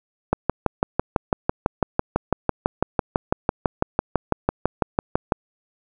click train, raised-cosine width 1 ms, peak -3 dBFS, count 31, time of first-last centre 0.33-5.322 s, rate 6.01 Hz, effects none

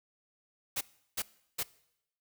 white noise bursts, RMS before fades -33 dBFS, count 3, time 0.76-1.633 s, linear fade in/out 10 ms, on 51 ms, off 360 ms, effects noise-tail reverb RT60 0.8 s tail -21 dB re dry

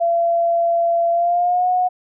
sine tone with pitch glide, 680 to 728.8 Hz, F5 to F#5, -46 to -26 cents, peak -14 dBFS, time 0-1.89 s, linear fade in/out 20 ms, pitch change +120 cents, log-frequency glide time 1.11-1.68 s, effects none

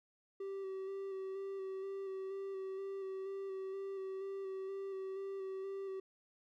triangle tone with vibrato, 386.8 Hz, G4, 23 cents flat, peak -38 dBFS, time 0.4-6 s, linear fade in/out 5 ms, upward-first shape square, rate 2.1 Hz, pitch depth 18 cents each way, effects none

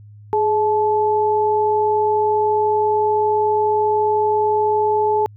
sine tone pair together, 420.7 / 866 Hz, G#4 / A5, +22 / -28 cents, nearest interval octave, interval 1250 cents, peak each -17 dBFS, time 0.33-5.26 s, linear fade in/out 0 ms, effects added 104 Hz sine -39 dBFS peak until 5.36 s

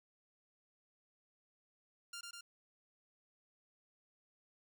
10% pulse tone with echo, 1396.9 Hz, F6, in tune, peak -37 dBFS, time 2.13-2.21 s, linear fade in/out 5 ms, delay 100 ms, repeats 2, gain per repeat -2 dB, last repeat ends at 2.41 s, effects none

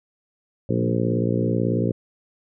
harmonic tone with a mistuned harmonic, 58.27 Hz, A#1, in tune, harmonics 2 / 3 / 4 / 5 / 6 / 7 / 8 / 9, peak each -24 / -26 / -27 / -28 / -29 / -29 / -30 / -31 dBFS, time 0.69-1.92 s, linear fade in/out 5 ms, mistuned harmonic 3, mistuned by +32 cents, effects none

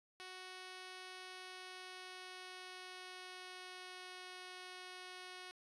5% pulse tone with pitch glide, 370 to 366.6 Hz, F#4 to F#4, 0 to -16 cents, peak -38 dBFS, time 0.2-5.51 s, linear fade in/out 0 ms, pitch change -16 cents, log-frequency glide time 1.08-4.29 s, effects resampled to 22050 Hz

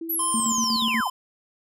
sine tone with exponential decay, 329.6 Hz, E4, in tune, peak -29 dBFS, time 0.01-1.03 s, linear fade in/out 5 ms, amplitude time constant 220 ms
sine linear sweep, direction down, 12000 to 659.3 Hz, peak -23 dBFS, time 0.09-1.08 s, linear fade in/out 10 ms
square tone with pitch glide, 1046.5 to 1026.7 Hz, C6 to C6, 0 to -33 cents, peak -27 dBFS, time 0.19-1.1 s, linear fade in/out 5 ms, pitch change -33 cents, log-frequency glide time 0.45-0.62 s
sine tone with tremolo, 226.3 Hz, A3, 49 cents sharp, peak -24 dBFS, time 0.34-1.01 s, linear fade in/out 2 ms, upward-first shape square, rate 8.3 Hz, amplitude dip 60%
effects none

